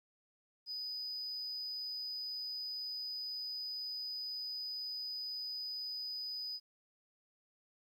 sine tone, 4981 Hz, D#8, 1 cent sharp, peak -37 dBFS, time 0.66-6.6 s, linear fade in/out 50 ms, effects tanh soft clip ceiling -37 dBFS + 12-bit

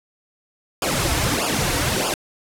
pink noise with flanger, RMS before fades -21 dBFS, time 0.82-2.14 s, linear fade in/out 2 ms, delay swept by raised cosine 0.49 to 4.99 ms, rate 1.6 Hz, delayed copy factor -0.95, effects low-pass 12000 Hz 12 dB/octave

